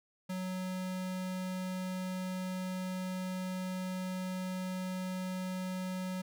square tone, 185 Hz, F#3, in tune, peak -36 dBFS, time 0.29-6.22 s, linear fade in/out 10 ms, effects none

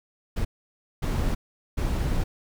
brown noise bursts at uneven times, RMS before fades -25 dBFS, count 3, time 0.36-0.45 / 1.02-1.35 / 1.77-2.24 s, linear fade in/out 10 ms, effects none

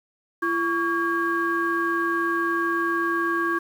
sine tone cluster, 338.3 / 1127 / 1624 Hz, E4 / C#6 / G#6, +45 / +28 / -39 cents, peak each -25 dBFS, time 0.42-3.59 s, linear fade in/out 10 ms, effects tanh soft clip ceiling -12 dBFS + 8-bit

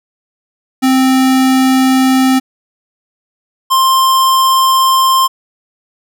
square tone pair in turn, 261.6 / 1052.8 Hz, C4 / C6, 0 / +10 cents, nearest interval 2 octaves, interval 2410 cents, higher second, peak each -8 dBFS, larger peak neither, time 0.82-2.4 / 3.7-5.28 s, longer neither, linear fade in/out 20 ms, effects none

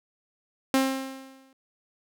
sawtooth tone with exponential decay, 266.2 Hz, C4, 30 cents sharp, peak -14 dBFS, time 0.74-1.53 s, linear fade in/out 1 ms, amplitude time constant 170 ms, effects none

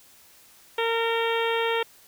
harmonic tone, 458.5 Hz, A#4, 29 cents flat, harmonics 1 / 2 / 3 / 4 / 5 / 6 / 7 / 8, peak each -25 / -29 / -33 / -33 / -34 / -35 / -34 / -39 dBFS, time 0.78-1.83 s, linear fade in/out 5 ms, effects white hiss -54 dBFS RMS until 2.07 s

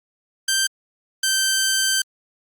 10% pulse tone pair in turn, 1568 / 1555.4 Hz, G6 / G6, 0 / -14 cents, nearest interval unison, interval 14 cents, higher first, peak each -9 dBFS, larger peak neither, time 0.48-0.67 / 1.23-2.02 s, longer second, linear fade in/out 5 ms, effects Opus 48 kbps

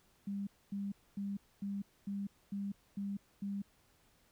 sine tone bursts, 199.6 Hz, G3, 32 cents sharp, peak -36 dBFS, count 8, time 0.27-3.62 s, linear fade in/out 5 ms, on 200 ms, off 250 ms, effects pink hiss -70 dBFS RMS until 4.31 s

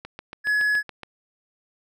click train, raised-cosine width 0.3 ms, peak -20 dBFS, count 8, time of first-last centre 0.05-1.033 s, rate 7.12 Hz
triangle tone, 1692 Hz, G#6, 32 cents sharp, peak -17 dBFS, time 0.44-0.83 s, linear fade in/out 50 ms
effects none

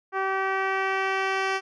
10% pulse tone with low-pass filter sweep, 384.7 Hz, G4, 33 cents flat, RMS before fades -26 dBFS, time 0.12-1.61 s, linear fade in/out 50 ms, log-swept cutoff 1400 to 4300 Hz, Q 1.1, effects none

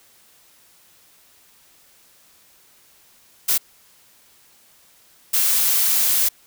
blue noise bursts at uneven times, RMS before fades -18 dBFS, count 2, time 3.48-3.58 / 5.33-6.29 s, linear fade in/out 10 ms, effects white hiss -54 dBFS RMS until 6.46 s

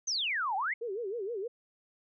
sine exponential two-way sweep, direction down then up, 6470 to 742 to 2249 Hz, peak -29 dBFS, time 0.07-0.74 s, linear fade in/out 10 ms, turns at 0.56 s
sine tone with vibrato, 427.9 Hz, A4, 48 cents flat, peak -33 dBFS, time 0.81-1.48 s, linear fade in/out 10 ms, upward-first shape sine, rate 6.4 Hz, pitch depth 220 cents each way
effects none

